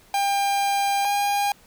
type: tone pair in turn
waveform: 45% pulse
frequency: 799 / 810.2 Hz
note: G5 / G#5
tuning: +33 / -43 cents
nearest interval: unison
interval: 24 cents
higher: second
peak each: -20 dBFS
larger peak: neither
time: 0.14-1.05 / 1.05-1.52 s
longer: first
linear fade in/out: 2 ms
effects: pink hiss -54 dBFS RMS until 1.66 s